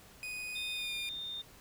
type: tone with pitch glide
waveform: 40% pulse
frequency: 2489 to 2420 Hz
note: D#7 to D#7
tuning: 0 to -49 cents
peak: -38 dBFS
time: 0.23-1.09 s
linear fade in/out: 0 ms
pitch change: -49 cents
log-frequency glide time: 0.73-0.95 s
type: tone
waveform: sine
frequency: 3635 Hz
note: A#7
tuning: 44 cents flat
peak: -38 dBFS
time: 0.55-1.42 s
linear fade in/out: 10 ms
effects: pink hiss -57 dBFS RMS until 1.6 s